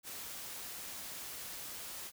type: noise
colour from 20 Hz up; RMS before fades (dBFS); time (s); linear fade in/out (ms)
white; -45; 0.03-2.12; 50
effects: none